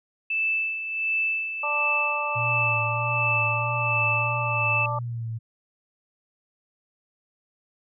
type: tone with tremolo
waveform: sine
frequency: 2637 Hz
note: E7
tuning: in tune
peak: -21 dBFS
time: 0.3-4.86 s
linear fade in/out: 5 ms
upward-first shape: sine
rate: 1.4 Hz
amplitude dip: 60%
type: harmonic tone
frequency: 294.1 Hz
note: D4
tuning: 3 cents sharp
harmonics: 2 / 3 / 4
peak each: -33 / -30 / -29 dBFS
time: 1.63-4.99 s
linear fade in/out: 5 ms
type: tone with vibrato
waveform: sine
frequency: 116.54 Hz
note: A#2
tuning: in tune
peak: -28 dBFS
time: 2.35-5.39 s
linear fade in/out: 20 ms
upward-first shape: triangle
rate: 1.6 Hz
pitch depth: 58 cents each way
effects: none